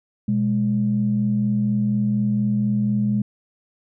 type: tone pair together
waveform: sine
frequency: 123.23 / 207.4 Hz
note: B2 / G#3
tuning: -3 / -2 cents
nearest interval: major sixth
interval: 901 cents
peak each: -23 / -18 dBFS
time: 0.28-3.22 s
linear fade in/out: 5 ms
effects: tanh soft clip ceiling -10 dBFS